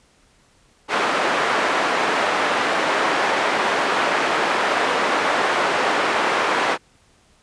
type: band-pass noise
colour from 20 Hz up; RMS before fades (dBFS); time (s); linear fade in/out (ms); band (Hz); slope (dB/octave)
white; -20; 0.88-6.78; 50; 350 to 1500; 12
effects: pink hiss -57 dBFS RMS until 7.42 s + resampled to 22050 Hz